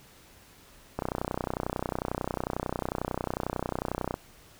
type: click train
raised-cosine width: 1 ms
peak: -15 dBFS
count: 99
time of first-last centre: 0.99-4.141 s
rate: 31.1 Hz
effects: pink hiss -55 dBFS RMS until 4.59 s